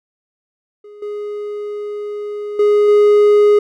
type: tone with level steps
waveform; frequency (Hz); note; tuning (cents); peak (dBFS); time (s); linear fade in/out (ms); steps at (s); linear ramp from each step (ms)
triangle; 415.3; G#4; 0; -33 / -20 / -7 / -5; 0.84-3.59; 5; 1.02 / 2.59 / 2.88; 5
effects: none